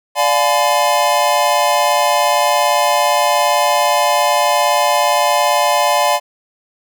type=chord; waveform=square; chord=D diminished seventh; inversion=none; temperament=just; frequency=587.3 / 704.8 / 845.8 / 1014.9 Hz; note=D5 / F5 / Ab5 / Cb6; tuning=0 / +16 / +31 / +47 cents; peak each=-18 dBFS; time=0.15-6.2 s; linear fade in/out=50 ms; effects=none